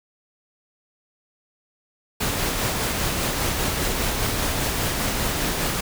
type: noise with tremolo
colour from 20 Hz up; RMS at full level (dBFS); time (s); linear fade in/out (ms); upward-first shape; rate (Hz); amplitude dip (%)
pink; -23; 2.2-5.81; 10; sine; 5; 25
effects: none